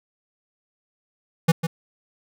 square tone with echo, 164.81 Hz, E3, in tune, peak -13 dBFS, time 1.48-1.52 s, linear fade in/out 10 ms, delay 150 ms, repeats 1, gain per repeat -9 dB, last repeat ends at 1.67 s, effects none

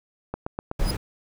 click train, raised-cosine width 1 ms, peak -15 dBFS, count 4, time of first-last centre 0.34-0.714 s, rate 8.02 Hz
sawtooth tone with exponential growth, 4978 Hz, D#8, in tune, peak -22 dBFS, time 0.79-0.91 s, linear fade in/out 5 ms, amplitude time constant 24 ms
brown noise, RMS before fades -24 dBFS, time 0.79-0.97 s, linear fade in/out 10 ms
effects none

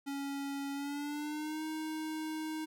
square tone with pitch glide, 278.9 to 313.1 Hz, C#4 to D#4, +11 to +11 cents, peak -37 dBFS, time 0.06-2.66 s, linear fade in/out 20 ms, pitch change +200 cents, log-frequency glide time 0.73-1.63 s, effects none

